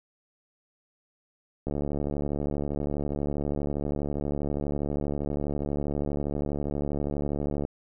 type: click train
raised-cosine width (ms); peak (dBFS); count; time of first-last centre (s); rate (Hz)
2; -17; 434; 1.67-7.651; 72.4
effects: none